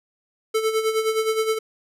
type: tone with tremolo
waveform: square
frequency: 440 Hz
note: A4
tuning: in tune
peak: -18 dBFS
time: 0.54-1.59 s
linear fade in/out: 10 ms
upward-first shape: sine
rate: 9.6 Hz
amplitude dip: 65%
effects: resampled to 32000 Hz